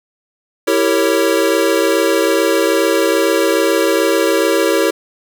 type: chord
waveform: square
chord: E diminished seventh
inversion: none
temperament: equal with one note detuned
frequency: 329.6 / 392 / 458.9 / 554.4 Hz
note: E4 / G4 / Bb4 / Db5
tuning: 0 / 0 / -27 / 0 cents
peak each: -18 dBFS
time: 0.67-4.91 s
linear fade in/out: 10 ms
effects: none